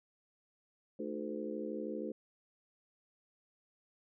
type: harmonic tone with a mistuned harmonic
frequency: 72.8 Hz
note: D2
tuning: 15 cents flat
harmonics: 3 / 4 / 5 / 6 / 7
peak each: -43 / -43 / -44 / -44 / -44 dBFS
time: 0.99-2.12 s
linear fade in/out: 5 ms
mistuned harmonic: 4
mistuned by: +79 cents
effects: none